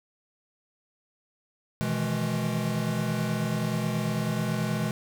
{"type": "chord", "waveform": "square", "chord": "E major seventh", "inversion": "second", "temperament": "equal with one note detuned", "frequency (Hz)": [123.47, 155.56, 164.81, 212], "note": ["B2", "D#3", "E3", "G#3"], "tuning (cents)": [0, 0, 0, 36], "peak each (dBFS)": [-32, -36, -32, -31], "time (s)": [1.81, 4.91], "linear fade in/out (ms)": 0, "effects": []}